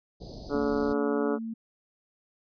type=band-stop noise; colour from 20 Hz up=pink; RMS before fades=-40 dBFS; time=0.2-0.94 s; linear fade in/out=20 ms; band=730 to 4400 Hz; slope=48 dB/octave
type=harmonic tone; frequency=143.3 Hz; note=D3; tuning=42 cents flat; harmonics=2 / 3 / 4 / 5 / 6 / 7 / 8 / 9 / 10; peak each=-29 / -28 / -34 / -41 / -42 / -44 / -42 / -40 / -42 dBFS; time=0.49-1.39 s; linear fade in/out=50 ms
type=tone; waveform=sine; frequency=225.8 Hz; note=A3; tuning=45 cents sharp; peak=-32 dBFS; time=0.54-1.54 s; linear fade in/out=10 ms
effects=resampled to 11025 Hz